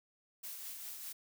blue noise with tremolo, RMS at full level -44 dBFS, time 0.43-1.13 s, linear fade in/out 10 ms, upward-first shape triangle, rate 5 Hz, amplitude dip 40%, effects none

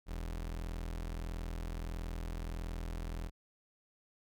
35% pulse tone, 41.53 Hz, E1, 14 cents sharp, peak -36 dBFS, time 0.06-3.31 s, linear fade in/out 50 ms, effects none

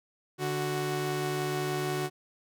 sawtooth tone pair together, 146.83 / 370.2 Hz, D3 / F#4, 0 / +1 cents, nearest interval octave + major third, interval 1601 cents, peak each -29 / -27 dBFS, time 0.38-2.1 s, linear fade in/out 50 ms, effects none

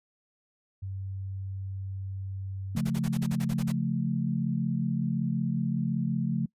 sine tone, 96.4 Hz, G2, 28 cents flat, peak -33 dBFS, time 0.82-2.78 s, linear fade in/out 10 ms
sine chord, Db augmented, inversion none, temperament equal, 138.59 / 174.61 / 220 Hz, Db3 / F3 / A3, 0 / 0 / 0 cents, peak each -30 dBFS, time 2.75-6.46 s, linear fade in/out 5 ms
pink noise bursts, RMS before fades -40 dBFS, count 11, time 2.76-3.722 s, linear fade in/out 10 ms, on 52 ms, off 39 ms
effects noise-tail reverb RT60 0.1 s tail -24 dB re dry + resampled to 32000 Hz

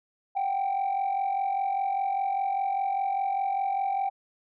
sine tone pair together, 740 / 785 Hz, F#5 / G5, 0 / +2 cents, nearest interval minor second, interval 102 cents, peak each -29 / -24 dBFS, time 0.35-4.1 s, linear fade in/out 20 ms, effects tanh soft clip ceiling -22 dBFS

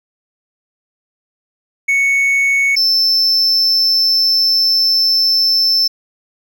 triangle tone pair in turn, 2217 / 5307 Hz, C#7 / E8, 0 / +11 cents, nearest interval octave + minor third, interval 1511 cents, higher second, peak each -9 dBFS, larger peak neither, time 1.88-2.76 / 2.76-5.88 s, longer second, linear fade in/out 10 ms, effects none

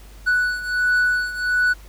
triangle beating tone pair, 1480 / 1481.4 Hz, F#6 / F#6, 0 / +2 cents, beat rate 1.4 Hz, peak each -17 / -21 dBFS, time 0.26-1.74 s, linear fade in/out 20 ms, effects added 50 Hz sine -40 dBFS peak until 1.88 s + pink hiss -49 dBFS RMS until 1.88 s

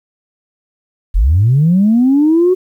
sine linear sweep, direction up, 36.71 to 375.9 Hz, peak -6 dBFS, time 1.14-2.55 s, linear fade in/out 20 ms, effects tanh soft clip ceiling -3 dBFS + 8-bit

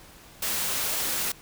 white band-stop noise, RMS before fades -28 dBFS, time 0.42-1.32 s, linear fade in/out 5 ms, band 100 to 140 Hz, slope 96 dB/octave, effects pink hiss -50 dBFS RMS until 1.41 s

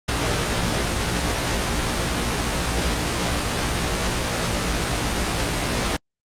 pink noise with comb filter, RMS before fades -22 dBFS, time 0.08-5.97 s, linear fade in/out 10 ms, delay 17 ms, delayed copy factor +1, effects low-pass 8000 Hz 12 dB/octave + Opus 48 kbps

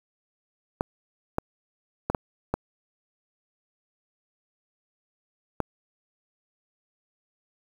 clicks, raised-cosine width 1 ms, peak -10 dBFS, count 6, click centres 0.809 / 1.384 / 2.1 / 2.148 / 2.54 / 5.603 s, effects 7-bit

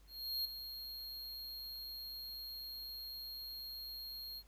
square tone with ADSR envelope, 4244 Hz, C8, 24 cents sharp, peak -35 dBFS, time 0.07-4.43 s, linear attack 380 ms, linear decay 6 ms, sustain -10 dB, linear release 51 ms, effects added 50 Hz sine -60 dBFS peak until 4.47 s + pink hiss -70 dBFS RMS until 4.47 s

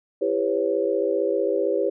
sine chord, C# half-diminished seventh, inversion first, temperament just, 332.6 / 399.1 / 498.9 / 554.4 Hz, E4 / G4 / B4 / C#5, +16 / +31 / +17 / 0 cents, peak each -28 / -24 / -25 / -26 dBFS, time 0.21-1.9 s, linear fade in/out 10 ms, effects none

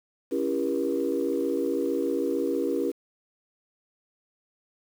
sine chord, C# diminished seventh, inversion none, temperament just, 277.2 / 332.6 / 399.1 / 479 Hz, C#4 / E4 / G4 / Bb4, 0 / +16 / +31 / +47 cents, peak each -29 dBFS, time 0.31-2.92 s, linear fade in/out 20 ms, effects tanh soft clip ceiling -15 dBFS + 8-bit

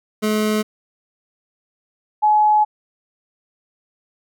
25% pulse / sine tone pair in turn, 214 / 848.6 Hz, A3 / G#5, -48 / +37 cents, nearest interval 2 octaves, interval 2385 cents, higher second, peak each -13 / -11 dBFS, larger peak second, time 0.22-0.63 / 2.22-2.65 s, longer second, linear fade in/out 20 ms, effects none

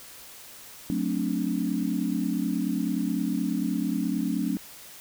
sine chord, D dominant seventh, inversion first, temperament just, 183.54 / 220.2 / 264.3 / 293.7 Hz, F#3 / A3 / C4 / D4, -14 / +2 / +18 / 0 cents, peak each -30 dBFS, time 0.9-4.57 s, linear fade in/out 0 ms, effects white hiss -46 dBFS RMS until 5 s

